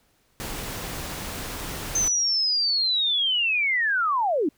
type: noise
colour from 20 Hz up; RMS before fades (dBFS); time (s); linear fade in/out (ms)
pink; -33; 0.4-2.08; 0
type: linear sweep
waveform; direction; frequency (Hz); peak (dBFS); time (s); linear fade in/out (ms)
sine; down; 6280 to 262.2; -20; 1.95-4.49; 5
effects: pink hiss -65 dBFS RMS until 4.57 s